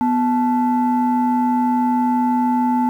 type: tone pair together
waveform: sine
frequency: 246.9 / 873.8 Hz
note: B3 / A5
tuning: 0 / -12 cents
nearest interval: octave + minor seventh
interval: 2188 cents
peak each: -15 / -17 dBFS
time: 0.01-2.89 s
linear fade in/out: 0 ms
effects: tanh soft clip ceiling -10 dBFS + 8-bit